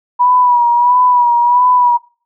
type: tone with vibrato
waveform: sine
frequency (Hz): 974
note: B5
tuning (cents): -24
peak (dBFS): -7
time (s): 0.19-1.98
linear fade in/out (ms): 20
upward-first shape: sine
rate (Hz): 1.5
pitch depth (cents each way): 44
effects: noise-tail reverb RT60 0.4 s tail -22 dB re dry